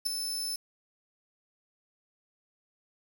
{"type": "tone with ADSR envelope", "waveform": "sawtooth", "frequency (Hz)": 5270, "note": "E8", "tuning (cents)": -1, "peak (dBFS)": -21, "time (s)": [0.05, 0.56], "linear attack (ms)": 17, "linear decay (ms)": 4, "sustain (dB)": -8, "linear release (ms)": 4, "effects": ["8-bit"]}